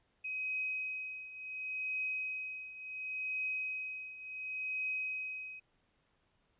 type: tone with tremolo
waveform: sine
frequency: 2528 Hz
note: D#7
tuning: 27 cents sharp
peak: -33 dBFS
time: 0.24-5.6 s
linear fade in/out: 10 ms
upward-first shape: triangle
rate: 0.7 Hz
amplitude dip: 80%
effects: pink hiss -75 dBFS RMS until 6.59 s + resampled to 8000 Hz